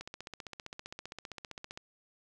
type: click train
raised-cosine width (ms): 0.2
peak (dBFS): -25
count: 28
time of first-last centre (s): 0.01-1.775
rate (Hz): 15.3
effects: none

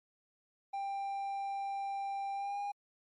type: tone with pitch glide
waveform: triangle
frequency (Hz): 791 to 810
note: G5 to G#5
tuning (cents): +15 to -43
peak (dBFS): -33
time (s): 0.73-2.72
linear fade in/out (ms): 10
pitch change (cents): +42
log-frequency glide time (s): 2.34-2.59
effects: MP3 48 kbps

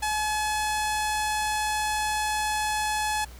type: tone with low-pass filter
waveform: sawtooth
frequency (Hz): 853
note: G#5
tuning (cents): +46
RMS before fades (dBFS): -27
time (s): 0.02-3.25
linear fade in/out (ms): 10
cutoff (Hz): 10000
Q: 1.5
effects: added 60 Hz sine -42 dBFS peak until 3.39 s + pink hiss -50 dBFS RMS until 3.39 s

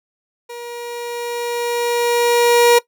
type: tone with level ramp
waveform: 30% pulse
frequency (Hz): 476.6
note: A#4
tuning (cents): +38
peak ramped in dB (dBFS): -27 to -5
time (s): 0.49-2.79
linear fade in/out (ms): 10
effects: noise-tail reverb RT60 0.1 s tail -19 dB re dry

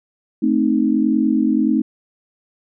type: chord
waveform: sine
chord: A diminished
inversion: none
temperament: equal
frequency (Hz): 220 / 261.6 / 311.1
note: A3 / C4 / Eb4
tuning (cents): 0 / 0 / 0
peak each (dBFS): -18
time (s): 0.42-1.82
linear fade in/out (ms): 10
effects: none

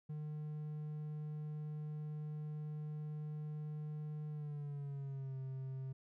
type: tone with pitch glide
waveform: triangle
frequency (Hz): 151.5 to 132.65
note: D#3 to C3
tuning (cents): -46 to +24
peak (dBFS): -39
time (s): 0.09-5.93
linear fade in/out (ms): 10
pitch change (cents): -230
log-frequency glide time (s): 4.29-5.37
effects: none

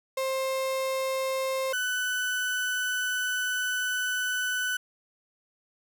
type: tone pair in turn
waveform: 35% pulse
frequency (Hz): 529 / 1496.2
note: C5 / F#6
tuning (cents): +19 / +19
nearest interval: octave + tritone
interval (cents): 1800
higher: second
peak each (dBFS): -25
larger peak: neither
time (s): 0.17-1.73 / 1.73-4.77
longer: second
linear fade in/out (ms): 5
effects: none

